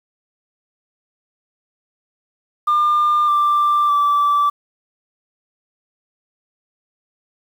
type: tone with pitch steps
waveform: sine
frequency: 1200 / 1180.7 / 1161.8 Hz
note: D6 / D6 / D6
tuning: +37 / +9 / -19 cents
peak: -11 dBFS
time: 2.67-4.5 s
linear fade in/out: 10 ms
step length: 610 ms
effects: tanh soft clip ceiling -10 dBFS + 7-bit